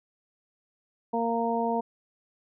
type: harmonic tone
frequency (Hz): 231.5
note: A#3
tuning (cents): -12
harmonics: 1 / 2 / 3 / 4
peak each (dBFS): -30 / -30 / -30 / -30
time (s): 1.13-1.81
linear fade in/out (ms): 10
effects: none